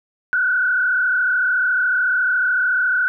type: tone with frequency modulation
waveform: sine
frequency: 1480 Hz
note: F#6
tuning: in tune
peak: -15 dBFS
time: 0.33-3.08 s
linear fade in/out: 0 ms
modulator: 33.9 Hz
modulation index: 1.5
effects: none